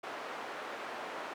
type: band-pass noise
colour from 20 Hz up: white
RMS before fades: -42 dBFS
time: 0.03-1.34 s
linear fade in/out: 10 ms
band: 390 to 1300 Hz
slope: 12 dB/octave
effects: none